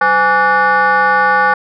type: tone with frequency modulation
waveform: sine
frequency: 1151 Hz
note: D6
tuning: 35 cents flat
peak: -7 dBFS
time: 0.01-1.54 s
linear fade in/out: 5 ms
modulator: 320 Hz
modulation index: 1.6
effects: tanh soft clip ceiling -5 dBFS